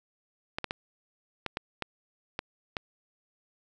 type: clicks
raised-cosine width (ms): 0.3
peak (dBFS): -15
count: 8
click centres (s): 0.585 / 0.643 / 0.709 / 1.463 / 1.571 / 1.823 / 2.391 / 2.768
effects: none